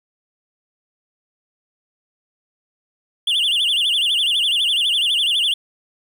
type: tone with vibrato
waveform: triangle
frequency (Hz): 3136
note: G7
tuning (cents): 0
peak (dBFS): -14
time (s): 3.27-5.54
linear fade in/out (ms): 5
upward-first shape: sine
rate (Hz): 12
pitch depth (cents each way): 210
effects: 8-bit